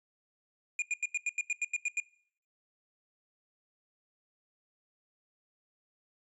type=tone bursts; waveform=square; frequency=2428 Hz; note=D#7; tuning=43 cents flat; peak=-29 dBFS; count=11; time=0.79-2.001 s; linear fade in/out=2 ms; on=31 ms; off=87 ms; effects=noise-tail reverb RT60 0.6 s tail -22 dB re dry + resampled to 24000 Hz